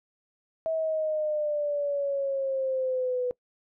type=exponential sweep; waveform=sine; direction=down; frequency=649 to 493.9 Hz; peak=-25 dBFS; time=0.66-3.31 s; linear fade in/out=0 ms; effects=noise-tail reverb RT60 0.1 s tail -23 dB re dry